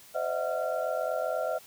sine tone cluster, 514 / 598 / 646 / 731 / 1376 Hz, C5 / D5 / E5 / F#5 / F6, -31 / +31 / -35 / -21 / -26 cents, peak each -34 / -35 / -31 / -36 / -38 dBFS, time 0.14-1.59 s, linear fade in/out 20 ms, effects white hiss -53 dBFS RMS until 1.66 s

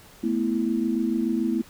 sine chord, A suspended second, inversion none, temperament equal, 220 / 246.9 / 329.6 Hz, A3 / B3 / E4, 0 / 0 / 0 cents, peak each -26 dBFS, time 0.23-1.62 s, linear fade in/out 10 ms, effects pink hiss -50 dBFS RMS until 1.69 s

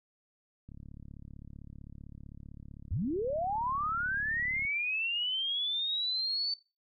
click train, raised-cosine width 5 ms, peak -35 dBFS, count 142, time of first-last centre 0.69-4.651 s, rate 35.6 Hz
sine linear sweep, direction up, 60.1 to 4548 Hz, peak -29 dBFS, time 2.91-6.54 s, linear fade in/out 5 ms
effects noise-tail reverb RT60 0.3 s tail -22 dB re dry + MP3 96 kbps

